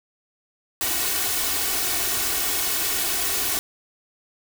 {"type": "noise with comb filter", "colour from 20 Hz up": "white", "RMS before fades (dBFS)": -24, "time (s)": [0.81, 3.59], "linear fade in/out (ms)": 0, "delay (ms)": 2.7, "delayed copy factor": 0.7, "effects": []}